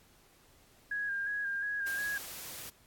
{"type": "tone with vibrato", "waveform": "sine", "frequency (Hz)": 1633, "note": "G#6", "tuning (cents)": -30, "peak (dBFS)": -32, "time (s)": [0.91, 2.18], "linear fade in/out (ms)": 5, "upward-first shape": "square", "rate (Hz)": 2.8, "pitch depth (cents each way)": 30}
{"type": "noise", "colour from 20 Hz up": "white", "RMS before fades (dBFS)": -44, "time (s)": [1.86, 2.7], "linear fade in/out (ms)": 10}
{"effects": ["pink hiss -63 dBFS RMS until 2.86 s", "AAC 64 kbps"]}